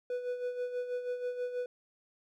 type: tone with tremolo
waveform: triangle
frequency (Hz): 493.9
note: B4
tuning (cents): 0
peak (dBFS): -29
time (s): 0.1-1.66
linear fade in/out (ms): 2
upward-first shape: sine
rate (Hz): 6.2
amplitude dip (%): 60
effects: none